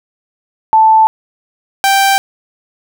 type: tone pair in turn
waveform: sine / sawtooth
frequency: 880 / 784 Hz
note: A5 / G5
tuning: 0 / 0 cents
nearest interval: major second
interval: 200 cents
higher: first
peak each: -4 dBFS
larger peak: neither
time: 0.73-1.07 / 1.84-2.18 s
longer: neither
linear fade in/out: 0 ms
effects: none